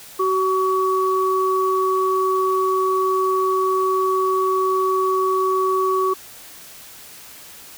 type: tone pair together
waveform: sine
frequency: 377.5 / 1130.3 Hz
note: F#4 / C#6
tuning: +35 / +33 cents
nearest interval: octave + perfect fifth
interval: 1898 cents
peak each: -19 dBFS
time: 0.19-6.14 s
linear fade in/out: 10 ms
effects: white hiss -41 dBFS RMS until 7.77 s